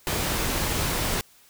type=noise; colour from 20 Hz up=pink; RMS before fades=-26 dBFS; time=0.07-1.21 s; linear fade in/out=0 ms; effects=white hiss -56 dBFS RMS until 1.49 s